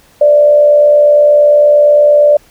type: tone with frequency modulation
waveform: sine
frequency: 589 Hz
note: D5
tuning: 5 cents sharp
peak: -3 dBFS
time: 0.21-2.37 s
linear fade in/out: 5 ms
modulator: 68.7 Hz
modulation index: 0.32
effects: pink hiss -46 dBFS RMS until 2.5 s